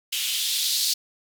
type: noise with band-pass filter sweep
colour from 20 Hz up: violet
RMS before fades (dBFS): -25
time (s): 0.12-0.94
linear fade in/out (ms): 10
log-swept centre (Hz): 2900 to 4400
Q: 3.2
effects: none